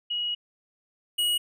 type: tone pair in turn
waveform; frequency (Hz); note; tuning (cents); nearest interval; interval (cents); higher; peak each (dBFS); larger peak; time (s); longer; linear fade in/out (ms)
sine / square; 2903 / 2903; F#7 / F#7; -34 / -34; unison; 0; neither; -26 / -23; second; 0.1-0.35 / 1.18-1.38; first; 10
effects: none